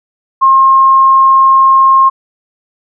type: tone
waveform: sine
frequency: 1069 Hz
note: C6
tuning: 37 cents sharp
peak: -3 dBFS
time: 0.41-2.1 s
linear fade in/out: 20 ms
effects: none